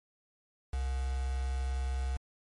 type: tone with quantisation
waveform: sine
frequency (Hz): 65.41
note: C2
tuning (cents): 0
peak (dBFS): -30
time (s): 0.73-2.17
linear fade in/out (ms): 5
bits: 7
effects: MP3 48 kbps